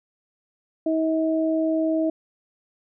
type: tone pair together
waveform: sine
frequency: 319.3 / 640 Hz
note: D#4 / D#5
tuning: +45 / +49 cents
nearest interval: octave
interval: 1204 cents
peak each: -21 / -24 dBFS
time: 0.86-2.1 s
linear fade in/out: 5 ms
effects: none